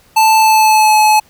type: tone with pitch glide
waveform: square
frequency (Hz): 879 to 856.9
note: A5 to A5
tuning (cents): -2 to -46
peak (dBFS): -7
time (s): 0.16-1.2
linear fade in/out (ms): 10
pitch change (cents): -44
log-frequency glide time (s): 0.38-0.97
effects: pink hiss -49 dBFS RMS until 1.29 s